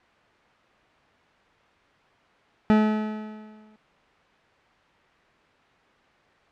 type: tone with exponential decay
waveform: 40% pulse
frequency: 214.9 Hz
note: A3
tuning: 41 cents flat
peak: -13 dBFS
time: 2.7-3.76 s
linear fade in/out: 0 ms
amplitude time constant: 230 ms
effects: white hiss -58 dBFS RMS until 6.51 s + low-pass 2000 Hz 12 dB/octave